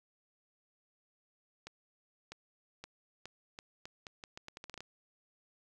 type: accelerating click train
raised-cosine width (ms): 0.2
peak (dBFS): -28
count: 16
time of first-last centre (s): 1.67-4.806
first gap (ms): 650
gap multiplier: 0.8
effects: 11-bit